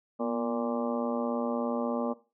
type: harmonic tone with a mistuned harmonic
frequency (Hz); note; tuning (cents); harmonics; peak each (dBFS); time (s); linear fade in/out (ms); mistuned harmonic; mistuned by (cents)
116.8; A#2; +4; 2 / 3 / 4 / 5 / 6 / 7 / 8 / 9 / 10; -31 / -41 / -34 / -33 / -46 / -39 / -47 / -42 / -42; 0.19-2.14; 20; 2; +53
effects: noise-tail reverb RT60 0.3 s tail -17 dB re dry